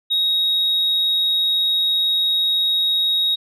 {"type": "tone", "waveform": "sine", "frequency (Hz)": 3777, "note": "A#7", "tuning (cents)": 22, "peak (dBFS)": -14, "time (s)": [0.1, 3.36], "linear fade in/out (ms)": 20, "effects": ["tanh soft clip ceiling -13 dBFS"]}